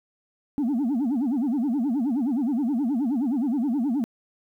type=tone with vibrato; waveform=sine; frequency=259.1 Hz; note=C4; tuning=17 cents flat; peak=-19 dBFS; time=0.58-4.04 s; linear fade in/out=0 ms; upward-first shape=sine; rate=9.5 Hz; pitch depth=260 cents each way; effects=tanh soft clip ceiling -20 dBFS + 10-bit